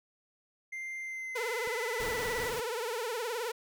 triangle tone with pitch glide, 2093 to 1964.2 Hz, C7 to B6, 0 to -10 cents, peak -35 dBFS, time 0.72-2.5 s, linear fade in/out 10 ms, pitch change -110 cents, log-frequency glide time 1-2.29 s
sawtooth tone with vibrato, 466.2 Hz, A#4, in tune, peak -29 dBFS, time 1.35-3.52 s, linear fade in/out 10 ms, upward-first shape triangle, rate 19 Hz, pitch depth 160 cents each way
click, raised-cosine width 3 ms, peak -37 dBFS, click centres 1.674 s
pink noise with tremolo, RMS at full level -40 dBFS, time 2-2.6 s, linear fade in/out 0 ms, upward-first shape sine, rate 5.3 Hz, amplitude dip 25%
effects none

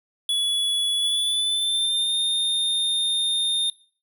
square tone with pitch glide, 3399 to 3643 Hz, G#7 to A#7, +39 to -41 cents, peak -21 dBFS, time 0.29-3.7 s, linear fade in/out 2 ms, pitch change +120 cents, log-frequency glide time 0.97-2.14 s, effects noise-tail reverb RT60 0.4 s tail -18 dB re dry

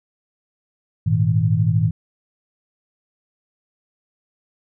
sine chord, Ab suspended second, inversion none, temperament equal with one note detuned, 103.83 / 116.54 / 159.11 Hz, Ab2 / Bb2 / Eb3, 0 / 0 / +39 cents, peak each -19 dBFS, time 1.06-1.91 s, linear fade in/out 10 ms, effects none

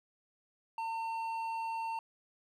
triangle tone with hard clipping, 905 Hz, A5, 48 cents sharp, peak -36 dBFS, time 0.78-1.99 s, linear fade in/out 2 ms, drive 10 dB, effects none

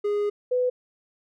triangle / sine tone pair in turn, 412.7 / 499.6 Hz, G#4 / B4, -11 / +20 cents, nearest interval minor third, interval 331 cents, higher second, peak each -20 dBFS, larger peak neither, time 0.04-0.3 / 0.51-0.7 s, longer first, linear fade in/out 10 ms, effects none

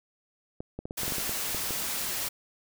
clicks, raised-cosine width 2 ms, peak -22 dBFS, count 11, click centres 0.605 / 0.79 / 0.855 / 0.909 / 1.033 / 1.08 / 1.122 / 1.183 / 1.294 / 1.547 / 1.707 s
white noise, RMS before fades -32 dBFS, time 0.97-2.29 s, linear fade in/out 10 ms
effects none

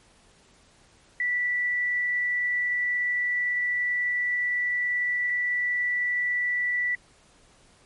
sine tone pair in turn, 1963 / 1963 Hz, B6 / B6, -11 / -11 cents, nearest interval unison, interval 0 cents, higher neither, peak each -23 dBFS, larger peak neither, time 1.2-5.3 / 5.3-6.95 s, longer first, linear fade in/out 2 ms, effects pink hiss -58 dBFS RMS until 7.85 s + MP3 48 kbps

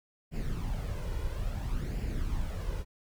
brown noise with flanger, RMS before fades -33 dBFS, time 0.31-2.85 s, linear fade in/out 50 ms, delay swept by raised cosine 0.4 to 2.1 ms, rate 0.59 Hz, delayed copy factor +0.55, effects none

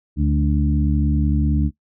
harmonic tone with a mistuned harmonic, 73.2 Hz, D2, 5 cents flat, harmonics 1 / 2 / 3 / 4, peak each -18 / -21 / -23 / -24 dBFS, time 0.16-1.71 s, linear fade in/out 50 ms, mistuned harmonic 3, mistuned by -21 cents, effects noise-tail reverb RT60 0.1 s tail -19 dB re dry

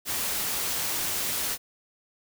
white noise, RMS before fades -29 dBFS, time 0.05-1.58 s, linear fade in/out 50 ms, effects none

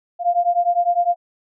sine beating tone pair, 694 / 703.9 Hz, F5 / F5, -11 / +13 cents, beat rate 9.9 Hz, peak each -18 dBFS, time 0.19-1.16 s, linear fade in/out 50 ms, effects none

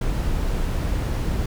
brown noise, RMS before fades -23 dBFS, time 0.01-1.46 s, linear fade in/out 5 ms, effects none

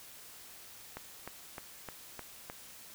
click train, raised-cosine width 0.5 ms, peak -26 dBFS, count 6, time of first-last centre 0.97-2.499 s, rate 3.27 Hz, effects white hiss -52 dBFS RMS until 2.94 s

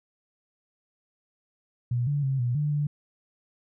sine tone with pitch steps, 121.4 / 144.3 / 134.5 / 121.8 / 148.3 / 146.8 Hz, B2 / D3 / C3 / B2 / D3 / D3, -29 / -30 / +48 / -24 / +17 / 0 cents, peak -23 dBFS, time 1.91-2.87 s, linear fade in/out 5 ms, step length 160 ms, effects none

